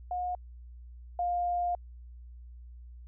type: tone pair in turn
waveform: sine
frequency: 720 / 704.8 Hz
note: F#5 / F5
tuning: -47 / +16 cents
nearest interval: unison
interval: 37 cents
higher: first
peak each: -30 / -27 dBFS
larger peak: second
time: 0.11-0.35 / 1.19-1.75 s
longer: second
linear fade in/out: 2 ms
effects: added 60 Hz sine -45 dBFS peak until 3.07 s